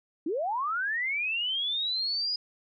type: linear sweep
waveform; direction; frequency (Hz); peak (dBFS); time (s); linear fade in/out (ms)
sine; up; 284.6 to 4978; -27; 0.26-2.36; 5
effects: none